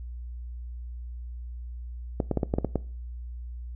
clicks, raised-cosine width 2 ms, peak -11 dBFS, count 8, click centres 2.202 / 2.313 / 2.373 / 2.432 / 2.539 / 2.585 / 2.647 / 2.757 s, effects noise-tail reverb RT60 0.4 s tail -21 dB re dry + added 60 Hz sine -35 dBFS peak until 3.75 s

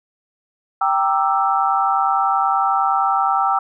sine chord, E half-diminished seventh, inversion first, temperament equal with one note detuned, 784 / 932.3 / 1174.7 / 1325.4 Hz, G5 / Bb5 / D6 / E6, 0 / 0 / 0 / +9 cents, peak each -18 / -24 / -23 / -19 dBFS, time 0.81-3.59 s, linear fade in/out 5 ms, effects none

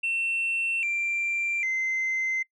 sine tone with pitch steps, 2700 / 2364 / 2070 Hz, E7 / D7 / C7, +41 / +11 / -19 cents, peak -23 dBFS, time 0.03-2.43 s, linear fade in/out 10 ms, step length 800 ms, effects noise-tail reverb RT60 0.1 s tail -25 dB re dry + tanh soft clip ceiling -22 dBFS

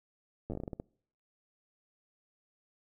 slowing click train, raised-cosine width 2 ms, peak -25 dBFS, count 11, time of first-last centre 0.5-0.799 s, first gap 9 ms, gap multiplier 1.25, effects noise-tail reverb RT60 0.6 s tail -26 dB re dry

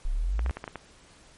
sine exponential sweep, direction up, 30.05 to 67 Hz, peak -24 dBFS, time 0.05-0.51 s, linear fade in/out 0 ms
clicks, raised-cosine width 0.5 ms, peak -20 dBFS, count 7, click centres 0.393 / 0.462 / 0.496 / 0.57 / 0.641 / 0.678 / 0.757 s
effects pink hiss -55 dBFS RMS until 1.37 s + MP3 48 kbps

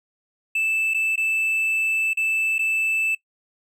triangle tone with dropouts, 2637 Hz, E7, in tune, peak -18 dBFS, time 0.55-3.15 s, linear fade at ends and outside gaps 5 ms, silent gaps 0.938-0.944 / 1.159-1.176 / 2.134-2.171 / 2.583-2.591 s, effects noise-tail reverb RT60 0.1 s tail -20 dB re dry

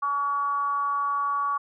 sine tone with frequency modulation, 1133 Hz, C#6, 37 cents sharp, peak -23 dBFS, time 0.02-1.58 s, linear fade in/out 10 ms, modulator 286 Hz, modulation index 0.4, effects none

